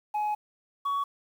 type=tone pair in turn; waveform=sine; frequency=842 / 1123.9 Hz; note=G#5 / C#6; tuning=+24 / +24 cents; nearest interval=perfect fourth; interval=500 cents; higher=second; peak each=-23 dBFS; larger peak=neither; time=0.14-0.35 / 0.85-1.04 s; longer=first; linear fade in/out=10 ms; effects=tanh soft clip ceiling -25 dBFS + 9-bit